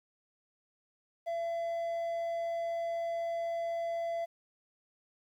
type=tone; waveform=triangle; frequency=674 Hz; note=E5; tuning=38 cents sharp; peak=-30 dBFS; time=1.26-4.26 s; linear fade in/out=20 ms; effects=11-bit